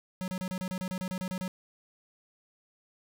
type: tone bursts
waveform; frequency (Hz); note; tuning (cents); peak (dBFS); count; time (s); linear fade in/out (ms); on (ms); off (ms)
square; 185; F#3; 0; -33; 13; 0.21-1.479; 0; 69; 31
effects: none